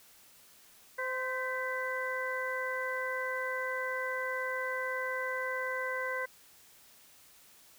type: harmonic tone with a mistuned harmonic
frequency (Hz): 516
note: C5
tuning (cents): -24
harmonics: 1 / 2 / 3 / 4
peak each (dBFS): -37 / -39 / -37 / -38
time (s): 0.98-6.26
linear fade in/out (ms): 10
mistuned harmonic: 4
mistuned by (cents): -60
effects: white hiss -59 dBFS RMS until 7.78 s